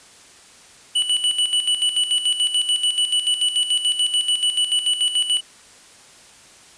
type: tone with tremolo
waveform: square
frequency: 2960 Hz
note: F#7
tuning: in tune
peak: -16 dBFS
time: 0.95-5.41 s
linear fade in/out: 10 ms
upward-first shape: square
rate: 6.9 Hz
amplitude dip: 65%
effects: white hiss -47 dBFS RMS until 6.77 s + resampled to 22050 Hz

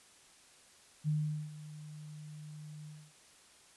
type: tone with ADSR envelope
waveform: sine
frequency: 151.9 Hz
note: D#3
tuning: 41 cents flat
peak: -28 dBFS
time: 1.04-3.13 s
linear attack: 41 ms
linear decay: 420 ms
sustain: -17 dB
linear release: 260 ms
effects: white hiss -61 dBFS RMS until 3.76 s + resampled to 24000 Hz

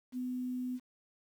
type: tone with quantisation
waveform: sine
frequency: 251.3 Hz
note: B3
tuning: 30 cents sharp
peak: -34 dBFS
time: 0.12-0.8 s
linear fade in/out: 50 ms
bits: 10
effects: none

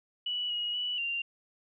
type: tone with pitch steps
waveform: sine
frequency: 2948 / 2896 / 2953 / 2779 Hz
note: F#7 / F#7 / F#7 / F7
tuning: -7 / -38 / -4 / -9 cents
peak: -30 dBFS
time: 0.26-1.22 s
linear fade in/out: 5 ms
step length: 240 ms
effects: none

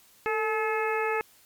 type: harmonic tone with a mistuned harmonic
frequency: 430 Hz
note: A4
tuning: 40 cents flat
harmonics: 1 / 2 / 3 / 4 / 5 / 6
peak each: -28 / -31 / -33 / -34 / -35 / -36 dBFS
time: 0.26-1.21 s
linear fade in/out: 0 ms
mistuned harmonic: 1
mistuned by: +56 cents
effects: white hiss -58 dBFS RMS until 1.45 s + MP3 96 kbps

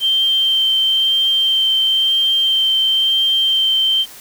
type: tone with vibrato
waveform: sine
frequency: 3136 Hz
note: G7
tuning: in tune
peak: -12 dBFS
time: 0-4.06 s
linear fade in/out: 50 ms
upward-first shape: sine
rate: 0.99 Hz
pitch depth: 10 cents each way
effects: white hiss -38 dBFS RMS until 4.2 s

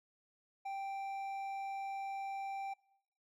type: tone with hard clipping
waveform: triangle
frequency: 784 Hz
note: G5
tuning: in tune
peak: -40 dBFS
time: 0.65-2.74 s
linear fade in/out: 10 ms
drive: 9 dB
effects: noise-tail reverb RT60 0.8 s tail -23 dB re dry

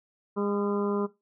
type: harmonic tone with a mistuned harmonic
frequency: 203.5 Hz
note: G#3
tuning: 35 cents flat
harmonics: 1 / 2 / 3 / 4 / 5 / 6 / 7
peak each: -29 / -29 / -40 / -44 / -37 / -40 / -45 dBFS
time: 0.36-1.07 s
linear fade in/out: 20 ms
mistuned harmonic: 7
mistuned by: -72 cents
effects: noise-tail reverb RT60 0.2 s tail -17 dB re dry

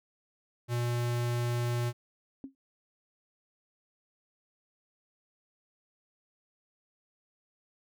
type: tone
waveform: square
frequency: 120.2 Hz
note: B2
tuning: 46 cents flat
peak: -29 dBFS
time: 0.68-1.93 s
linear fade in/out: 50 ms
type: tone with exponential decay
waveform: sine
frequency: 270 Hz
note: C#4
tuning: 45 cents flat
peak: -34 dBFS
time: 2.44-2.55 s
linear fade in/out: 1 ms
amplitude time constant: 22 ms
effects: none

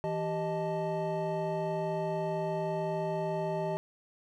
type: tone cluster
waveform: triangle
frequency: 163.6 / 389.9 / 621 / 877 Hz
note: E3 / G4 / D#5 / A5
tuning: -13 / -9 / -3 / -6 cents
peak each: -34 / -34 / -32 / -36 dBFS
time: 0.04-3.77 s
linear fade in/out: 0 ms
effects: none

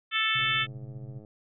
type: harmonic tone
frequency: 440 Hz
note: A4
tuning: in tune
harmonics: 3 / 4 / 5 / 6 / 7 / 8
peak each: -31 / -31 / -31 / -31 / -31 / -31 dBFS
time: 0.11-0.67 s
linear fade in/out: 50 ms
type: tone with tremolo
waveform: sine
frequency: 130.4 Hz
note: C3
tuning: 5 cents flat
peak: -35 dBFS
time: 0.35-1.2 s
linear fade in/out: 5 ms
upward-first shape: sine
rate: 15 Hz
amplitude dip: 70%
type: click train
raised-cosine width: 2 ms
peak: -37 dBFS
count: 92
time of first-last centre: 0.39-1.248 s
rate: 106 Hz
effects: none

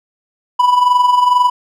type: tone with amplitude modulation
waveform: triangle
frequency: 987.8 Hz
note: B5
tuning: in tune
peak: -4 dBFS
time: 0.59-1.5 s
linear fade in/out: 10 ms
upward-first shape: sine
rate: 22.2 Hz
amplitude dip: 60%
effects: none

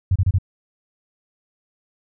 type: tone bursts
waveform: sine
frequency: 93.9 Hz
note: F#2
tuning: 26 cents sharp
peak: -13 dBFS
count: 4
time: 0.11-0.385 s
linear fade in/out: 5 ms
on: 47 ms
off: 29 ms
effects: none

